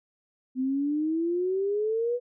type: exponential sweep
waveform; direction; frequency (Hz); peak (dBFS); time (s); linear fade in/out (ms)
sine; up; 253.9 to 495.1; -24; 0.55-2.2; 50
effects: none

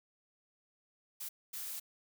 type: noise bursts at uneven times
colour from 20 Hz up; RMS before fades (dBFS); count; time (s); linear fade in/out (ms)
blue; -42; 2; 1.2-1.29 / 1.53-1.8; 10
effects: none

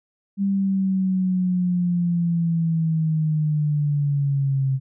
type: linear sweep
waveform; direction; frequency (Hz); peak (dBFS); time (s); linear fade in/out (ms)
sine; down; 198.5 to 132.6; -18; 0.37-4.8; 50
effects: none

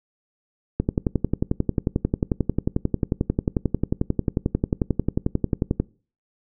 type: click train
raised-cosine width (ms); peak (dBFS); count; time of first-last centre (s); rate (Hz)
3; -7; 57; 0.8-5.8; 11.2
effects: noise-tail reverb RT60 0.4 s tail -23 dB re dry

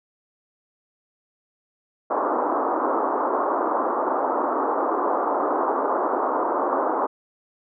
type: band-pass noise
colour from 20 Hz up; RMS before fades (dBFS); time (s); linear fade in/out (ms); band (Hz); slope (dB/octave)
white; -23; 2.1-7.07; 10; 270 to 1200; 48
effects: none

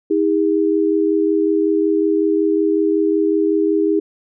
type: tone pair together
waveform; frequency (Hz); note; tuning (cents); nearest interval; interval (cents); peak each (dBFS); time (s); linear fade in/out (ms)
sine; 319.1 / 404.5; D#4 / G#4; +44 / -46; major third; 410; -16; 0.1-4; 10
effects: none

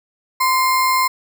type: tone with sample-and-hold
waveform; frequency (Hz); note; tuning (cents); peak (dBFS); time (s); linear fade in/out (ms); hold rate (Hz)
sine; 1032; C6; -24; -13; 0.4-1.08; 10; 3150
effects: none

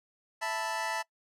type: chord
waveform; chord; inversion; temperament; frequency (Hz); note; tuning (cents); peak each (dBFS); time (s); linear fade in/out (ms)
25% pulse; E suspended fourth; none; equal; 659.3 / 880 / 987.8; E5 / A5 / B5; 0 / 0 / 0; -34 / -30 / -34; 0.41-1.03; 20
effects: noise-tail reverb RT60 0.1 s tail -22 dB re dry + low-pass 10000 Hz 12 dB/octave

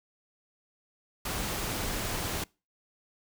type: noise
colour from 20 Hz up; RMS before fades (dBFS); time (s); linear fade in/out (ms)
pink; -33; 1.25-2.44; 5
effects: noise-tail reverb RT60 0.3 s tail -25 dB re dry

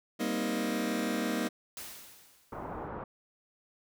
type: chord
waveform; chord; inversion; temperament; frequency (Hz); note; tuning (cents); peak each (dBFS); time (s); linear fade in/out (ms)
sawtooth; C minor seventh; second; just; 196.22 / 235.5 / 261.6 / 314; G3 / Bb3 / C4 / Eb4; +2 / +18 / 0 / +16; -33 / -29 / -34 / -31; 0.19-1.49; 20
type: noise with exponential decay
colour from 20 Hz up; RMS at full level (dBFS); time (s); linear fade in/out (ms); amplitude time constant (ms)
white; -41; 1.77-2.88; 1; 240
type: low-pass noise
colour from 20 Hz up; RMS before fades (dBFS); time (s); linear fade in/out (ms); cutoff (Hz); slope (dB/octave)
white; -40; 2.52-3.04; 5; 1100; 24
effects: none

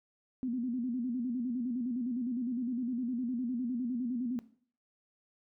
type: tone with vibrato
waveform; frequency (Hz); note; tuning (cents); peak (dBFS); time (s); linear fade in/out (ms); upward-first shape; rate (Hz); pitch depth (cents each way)
sine; 245; B3; -14; -31; 0.43-4.39; 0; square; 9.8; 88
effects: noise-tail reverb RT60 0.5 s tail -17 dB re dry

